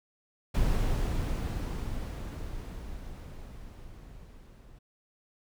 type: noise with level ramp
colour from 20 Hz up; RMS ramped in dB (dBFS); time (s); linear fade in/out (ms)
brown; -26 to -52; 0.54-4.79; 10
effects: none